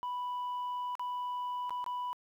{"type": "tone with dropouts", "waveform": "sine", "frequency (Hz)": 987.8, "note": "B5", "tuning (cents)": 0, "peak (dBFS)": -31, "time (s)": [0.03, 2.13], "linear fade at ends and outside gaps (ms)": 0, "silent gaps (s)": [[0.953, 0.995], [1.695, 1.706], [1.842, 1.863]], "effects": ["tanh soft clip ceiling -33 dBFS", "11-bit"]}